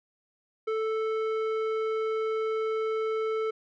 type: tone with low-pass filter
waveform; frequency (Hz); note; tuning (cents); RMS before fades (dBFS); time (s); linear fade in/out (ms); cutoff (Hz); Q
square; 440; A4; 0; -29; 0.67-3.51; 10; 1800; 0.85
effects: none